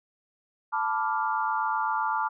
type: chord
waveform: sine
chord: B half-diminished seventh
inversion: third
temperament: equal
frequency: 880 / 987.8 / 1174.7 / 1396.9 Hz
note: A5 / B5 / D6 / F6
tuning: 0 / 0 / 0 / 0 cents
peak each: -28 / -32 / -30 / -32 dBFS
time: 0.72-2.29 s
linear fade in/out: 20 ms
effects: none